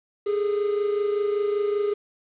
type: tone pair together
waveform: triangle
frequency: 409.6 / 434.8 Hz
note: G#4 / A4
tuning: -24 / -21 cents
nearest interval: minor second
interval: 103 cents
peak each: -20 / -28 dBFS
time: 0.26-1.94 s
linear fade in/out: 10 ms
effects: resampled to 8000 Hz + 8-bit